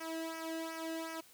sawtooth tone with flanger, 325 Hz, E4, 24 cents flat, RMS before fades -41 dBFS, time 0-1.21 s, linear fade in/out 10 ms, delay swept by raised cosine 0.25 to 0.91 ms, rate 2.7 Hz, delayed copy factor -0.8, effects white hiss -61 dBFS RMS until 1.33 s

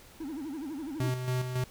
triangle tone with vibrato, 294.5 Hz, D4, 5 cents sharp, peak -33 dBFS, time 0.2-1.1 s, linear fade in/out 5 ms, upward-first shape sine, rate 12 Hz, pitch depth 200 cents each way
square tone with tremolo, 126.7 Hz, B2, 45 cents sharp, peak -28 dBFS, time 1-1.64 s, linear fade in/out 2 ms, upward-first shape square, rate 3.6 Hz, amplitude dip 50%
effects pink hiss -54 dBFS RMS until 1.7 s

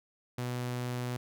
sawtooth tone, 123.47 Hz, B2, in tune, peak -29 dBFS, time 0.38-1.17 s, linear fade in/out 5 ms, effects none

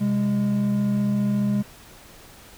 triangle tone pair together, 130.12 / 204.8 Hz, C3 / G#3, -9 / -24 cents, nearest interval minor sixth, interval 785 cents, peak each -25 / -18 dBFS, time 0-1.63 s, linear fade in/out 20 ms, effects pink hiss -47 dBFS RMS until 2.57 s

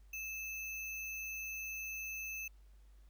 sine tone with sample-and-hold, 2615 Hz, E7, 15 cents flat, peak -40 dBFS, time 0.13-2.48 s, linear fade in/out 5 ms, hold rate 8820 Hz, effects added 50 Hz sine -57 dBFS peak until 3.09 s + pink hiss -75 dBFS RMS until 3.09 s

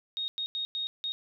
sine tone bursts at uneven times, 3729 Hz, A#7, in tune, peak -30 dBFS, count 5, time 0.17-0.28 / 0.38-0.46 / 0.55-0.65 / 0.75-0.87 / 1.04-1.12 s, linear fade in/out 0 ms, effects none

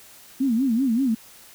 sine tone with vibrato, 246.9 Hz, B3, in tune, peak -18 dBFS, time 0.4-1.15 s, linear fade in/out 10 ms, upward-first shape sine, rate 5.2 Hz, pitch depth 200 cents each way, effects white hiss -48 dBFS RMS until 1.54 s

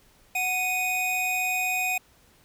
square tone pair together, 738.9 / 2489 Hz, F#5 / D#7, -3 / 0 cents, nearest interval octave + major sixth, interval 2103 cents, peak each -31 / -26 dBFS, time 0.35-1.98 s, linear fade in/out 5 ms, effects pink hiss -59 dBFS RMS until 2.44 s

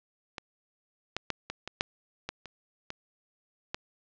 clicks, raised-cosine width 0.2 ms, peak -19 / -13 / -11 / -17 / -19 / -8 / -16 / -25 / -19 / -14 dBFS, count 10, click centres 0.382 / 1.166 / 1.303 / 1.5 / 1.676 / 1.809 / 2.29 / 2.457 / 2.904 / 3.745 s, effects low-pass 5000 Hz 12 dB/octave

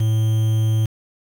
triangle tone with quantisation, 110 Hz, A2, in tune, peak -13 dBFS, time 0-0.86 s, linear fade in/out 5 ms, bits 6, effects none

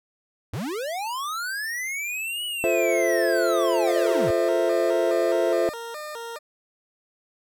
square linear two-way sweep, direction up then down, 79.2 to 2960 to 79.2 Hz, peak -28 dBFS, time 0.53-4.31 s, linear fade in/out 5 ms, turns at 2.45 s
triangle chord, F major seventh, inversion none, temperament equal, 349.2 / 440 / 523.3 / 659.3 Hz, F4 / A4 / C5 / E5, 0 / 0 / 0 / 0 cents, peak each -23 / -25 / -23 / -22 dBFS, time 2.64-5.69 s, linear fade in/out 0 ms
20% pulse tone with vibrato, 530 Hz, C5, 22 cents sharp, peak -28 dBFS, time 3.86-6.39 s, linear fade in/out 20 ms, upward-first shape square, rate 2.4 Hz, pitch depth 230 cents each way
effects none

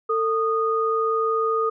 sine tone pair together, 447.4 / 1233.7 Hz, A4 / D#6, +29 / -15 cents, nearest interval octave + tritone, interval 1756 cents, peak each -22 dBFS, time 0.09-1.7 s, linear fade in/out 10 ms, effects none

